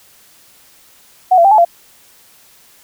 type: tone with pitch steps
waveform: sine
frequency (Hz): 741 / 680 / 786 / 861 / 686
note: F#5 / F5 / G5 / A5 / F5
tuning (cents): +2 / -46 / +4 / -38 / -31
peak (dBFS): -5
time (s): 1.31-1.65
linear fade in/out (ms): 10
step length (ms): 68
effects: white hiss -47 dBFS RMS until 2.83 s